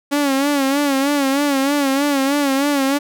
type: tone with vibrato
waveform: sawtooth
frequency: 279.3 Hz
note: C#4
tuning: 13 cents sharp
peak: -11 dBFS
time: 0.11-2.99 s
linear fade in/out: 20 ms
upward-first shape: sine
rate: 3.2 Hz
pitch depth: 76 cents each way
effects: none